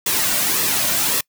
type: noise with flanger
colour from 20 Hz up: white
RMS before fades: -19 dBFS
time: 0.06-1.21 s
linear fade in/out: 5 ms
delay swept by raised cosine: 1.3 to 2.4 ms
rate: 1.8 Hz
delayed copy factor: -0.5
effects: noise-tail reverb RT60 0.1 s tail -26 dB re dry